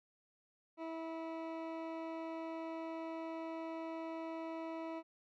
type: tone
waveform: 20% pulse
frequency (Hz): 325.7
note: E4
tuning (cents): -21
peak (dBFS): -36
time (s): 0.77-5.03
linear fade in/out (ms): 50
effects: low-pass 2000 Hz 12 dB/octave